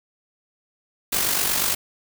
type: noise with amplitude modulation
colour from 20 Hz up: white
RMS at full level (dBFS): -20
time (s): 1.12-1.75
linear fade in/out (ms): 10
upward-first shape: sine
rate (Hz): 48.4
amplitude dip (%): 50
effects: none